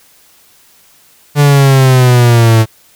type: exponential sweep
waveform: 45% pulse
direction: down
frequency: 146.83 to 110 Hz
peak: -4 dBFS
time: 1.35-2.66 s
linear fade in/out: 50 ms
effects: white hiss -46 dBFS RMS until 2.95 s